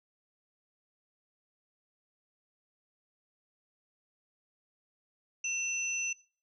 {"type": "tone pair together", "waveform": "sine", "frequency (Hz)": [2700, 6012], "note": ["E7", "F#8"], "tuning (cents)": [41, 27], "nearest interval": "octave + major second", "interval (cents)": 1386, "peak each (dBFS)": [-34, -34], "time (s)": [5.44, 6.13], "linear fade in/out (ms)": 5, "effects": ["noise-tail reverb RT60 0.4 s tail -21 dB re dry"]}